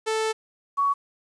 sawtooth / sine tone pair in turn, 440 / 1121.9 Hz, A4 / C#6, 0 / +20 cents, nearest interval octave + major third, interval 1620 cents, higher second, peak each -19 dBFS, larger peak neither, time 0.06-0.33 / 0.77-0.94 s, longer first, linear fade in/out 20 ms, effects resampled to 22050 Hz + 9-bit

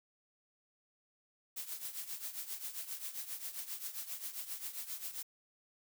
blue noise with tremolo, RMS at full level -40 dBFS, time 1.56-5.23 s, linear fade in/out 10 ms, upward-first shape triangle, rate 7.5 Hz, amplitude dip 80%, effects none

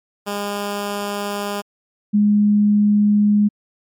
10% pulse / sine tone pair in turn, 203.5 / 207.5 Hz, G#3 / G#3, -35 / -1 cents, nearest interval unison, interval 34 cents, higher second, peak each -14 / -11 dBFS, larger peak second, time 0.26-1.62 / 2.13-3.49 s, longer neither, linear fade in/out 20 ms, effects MP3 96 kbps

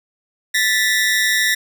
sawtooth ring-modulated tone, 1864.7 Hz, A#6, in tune, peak -8 dBFS, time 0.54-1.55 s, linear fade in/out 10 ms, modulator 106 Hz, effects none

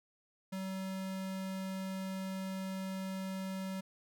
square tone, 190.3 Hz, F#3, 49 cents sharp, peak -38 dBFS, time 0.52-3.81 s, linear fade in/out 10 ms, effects none

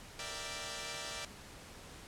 5% pulse chord, E half-diminished seventh, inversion second, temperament equal, 466.2 / 587.3 / 659.3 / 784 Hz, Bb4 / D5 / E5 / G5, 0 / 0 / 0 / 0 cents, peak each -36 / -33 / -35 / -36 dBFS, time 0.19-1.25 s, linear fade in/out 2 ms, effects pink hiss -52 dBFS RMS until 2.07 s + low-pass 10000 Hz 12 dB/octave

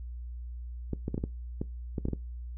clicks, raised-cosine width 3 ms, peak -18 dBFS, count 10, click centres 0.933 / 1.081 / 1.144 / 1.179 / 1.239 / 1.615 / 1.982 / 2.054 / 2.085 / 2.133 s, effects noise-tail reverb RT60 0.2 s tail -20 dB re dry + added 60 Hz sine -37 dBFS peak until 2.57 s

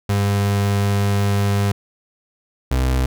35% pulse tone pair in turn, 100.6 / 64.36 Hz, G2 / C2, +45 / -28 cents, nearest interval minor sixth, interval 773 cents, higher first, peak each -14 dBFS, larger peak neither, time 0.09-1.72 / 2.71-3.06 s, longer first, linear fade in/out 5 ms, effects none

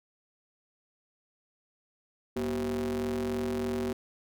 square ring-modulated tone, 72.1 Hz, D2, 31 cents flat, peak -27 dBFS, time 2.36-3.93 s, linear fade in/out 5 ms, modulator 310 Hz, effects none

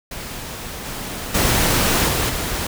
pink noise with level steps, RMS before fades -31 / -29 / -17 / -20 / -24 dBFS, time 0.11-2.67 s, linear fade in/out 5 ms, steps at 0.85 / 1.34 / 2.08 / 2.29 s, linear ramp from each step 10 ms, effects none

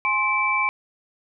sine tone cluster, 833 / 1053 / 2322 Hz, G#5 / C6 / D7, +5 / +11 / -20 cents, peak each -30 / -23 / -21 dBFS, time 0.05-0.69 s, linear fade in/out 0 ms, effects none

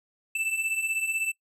square beating tone pair, 2637 / 2653 Hz, E7 / E7, 0 / +10 cents, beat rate 16 Hz, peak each -33 / -28 dBFS, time 0.35-1.32 s, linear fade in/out 5 ms, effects noise-tail reverb RT60 0.1 s tail -23 dB re dry + low-pass 12000 Hz 12 dB/octave

